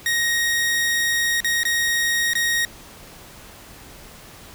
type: tone with dropouts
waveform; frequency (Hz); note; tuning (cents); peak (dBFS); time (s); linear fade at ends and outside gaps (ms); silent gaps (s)
sawtooth; 1874; A#6; +9; -15; 0.06-2.65; 1; 1.404-1.445 / 1.633-1.652 / 2.334-2.353
effects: pink hiss -43 dBFS RMS until 4.54 s